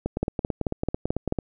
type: two click trains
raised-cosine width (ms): 2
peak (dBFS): -10 / -12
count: 6 / 13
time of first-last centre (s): 0.23-1.324 / 0.06-1.387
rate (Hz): 4.57 / 9.04
effects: none